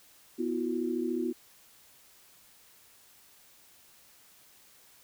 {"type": "chord", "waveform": "sine", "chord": "B suspended fourth", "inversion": "none", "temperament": "equal with one note detuned", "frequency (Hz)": [246.9, 329.6, 363.6], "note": ["B3", "E4", "F#4"], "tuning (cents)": [0, 0, -30], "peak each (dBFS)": -33, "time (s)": [0.38, 1.33], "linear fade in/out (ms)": 20, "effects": ["white hiss -59 dBFS RMS until 5.03 s"]}